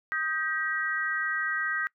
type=tone cluster; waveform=sine; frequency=1251 / 1573 / 1908 Hz; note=D#6 / G6 / A#6; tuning=+9 / +6 / +40 cents; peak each=-34 / -30 / -31 dBFS; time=0.12-1.87 s; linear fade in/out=0 ms; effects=noise-tail reverb RT60 0.1 s tail -23 dB re dry